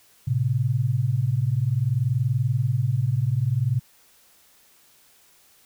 sine tone pair together, 111.7 / 132.26 Hz, A2 / C3, +27 / +19 cents, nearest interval minor third, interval 292 cents, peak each -23 / -22 dBFS, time 0.27-3.8 s, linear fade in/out 10 ms, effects white hiss -57 dBFS RMS until 5.65 s

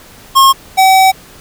square tone pair in turn, 1078 / 762.3 Hz, C#6 / G5, -49 / -49 cents, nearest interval tritone, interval 600 cents, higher first, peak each -4 / -5 dBFS, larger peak first, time 0.35-0.53 / 0.77-1.12 s, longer second, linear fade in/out 20 ms, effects pink hiss -38 dBFS RMS until 1.4 s

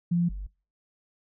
sine tone pair in turn, 172.9 / 48.52 Hz, F3 / G1, -17 / -17 cents, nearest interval octave + minor seventh, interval 2200 cents, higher first, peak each -21 / -32 dBFS, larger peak first, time 0.11-0.29 / 0.29-0.47 s, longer neither, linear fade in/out 10 ms, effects noise-tail reverb RT60 0.4 s tail -26 dB re dry

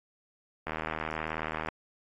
click train, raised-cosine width 0.5 ms, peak -18 dBFS, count 81, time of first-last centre 0.67-1.687 s, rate 78.7 Hz, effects AAC 32 kbps

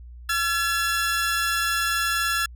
sawtooth tone pair together, 1355.9 / 1700 Hz, E6 / G#6, +48 / +40 cents, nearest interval major third, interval 392 cents, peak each -21 dBFS, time 0.29-2.46 s, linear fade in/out 5 ms, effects added 60 Hz sine -39 dBFS peak until 2.55 s

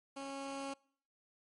15% pulse tone with level ramp, 274.5 Hz, C#4, 17 cents flat, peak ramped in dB -36 to -33 dBFS, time 0.16-0.74 s, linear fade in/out 10 ms, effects noise-tail reverb RT60 0.6 s tail -26 dB re dry + MP3 48 kbps

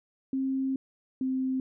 sine tone pair in turn, 266.3 / 261.1 Hz, C4 / C4, +31 / -3 cents, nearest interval unison, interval 34 cents, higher first, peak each -26 dBFS, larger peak neither, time 0.33-0.76 / 1.21-1.6 s, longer first, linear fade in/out 2 ms, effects none

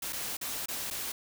white noise with dropouts, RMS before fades -36 dBFS, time 0.02-1.12 s, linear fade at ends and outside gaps 5 ms, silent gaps 0.125-0.129 / 0.37-0.412 / 0.659-0.684 / 0.903-0.909 s, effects none

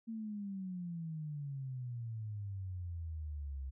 sine exponential sweep, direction down, 228.8 to 65.41 Hz, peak -39 dBFS, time 0.07-3.71 s, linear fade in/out 20 ms, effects none

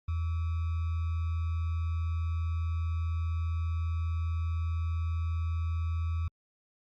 sine tone with sample-and-hold, 82.41 Hz, E2, in tune, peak -28 dBFS, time 0.08-6.28 s, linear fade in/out 5 ms, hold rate 1225 Hz, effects low-pass 3000 Hz 12 dB/octave + Opus 48 kbps

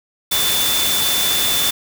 sine tone in noise, 3520 Hz, A7, in tune, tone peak -19 dBFS, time 0.31-1.71 s, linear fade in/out 10 ms, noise white, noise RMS -19 dBFS, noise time 0.31-1.71 s, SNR -3 dB, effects none

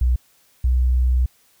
sine tone pair in turn, 61.74 / 62.64 Hz, B1 / B1, 0 / +25 cents, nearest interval unison, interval 25 cents, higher second, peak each -14 dBFS, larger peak neither, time 0.01-0.16 / 0.64-1.26 s, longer second, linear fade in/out 5 ms, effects white hiss -58 dBFS RMS until 1.6 s

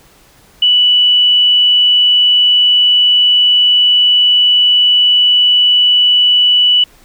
sine tone, 2960 Hz, F#7, in tune, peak -6 dBFS, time 0.62-6.84 s, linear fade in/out 5 ms, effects pink hiss -46 dBFS RMS until 7.04 s

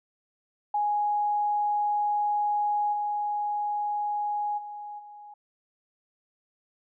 sine tone with level steps, 830.6 Hz, G#5, in tune, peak -23 / -26 / -36 / -43 dBFS, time 0.74-5.34 s, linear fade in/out 5 ms, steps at 2.92 / 4.57 / 4.98 s, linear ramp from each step 20 ms, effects none

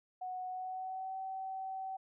sine tone with pitch glide, 738 to 764 Hz, F#5 to G5, -5 to -45 cents, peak -38 dBFS, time 0.21-1.97 s, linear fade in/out 10 ms, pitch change +60 cents, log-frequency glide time 0.48-1.17 s, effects none

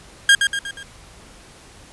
30% pulse tone with echo, 1615 Hz, G#6, 49 cents flat, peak -6 dBFS, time 0.29-0.35 s, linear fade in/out 2 ms, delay 120 ms, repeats 4, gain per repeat -6 dB, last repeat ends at 0.83 s, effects pink hiss -45 dBFS RMS until 1.92 s + resampled to 24000 Hz

